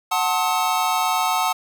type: chord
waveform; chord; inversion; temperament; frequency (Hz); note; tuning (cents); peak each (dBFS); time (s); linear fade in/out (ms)
square; F# diminished seventh; none; just; 740 / 888 / 1065.6 / 1278.7; F#5 / A5 / C6 / Eb6; 0 / +16 / +31 / +47; -24 / -24 / -28 / -25; 0.11-1.53; 10
effects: none